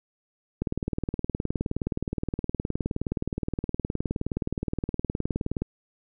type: click train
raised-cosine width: 3 ms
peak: -14 dBFS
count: 97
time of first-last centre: 0.62-5.62 s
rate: 19.2 Hz
effects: none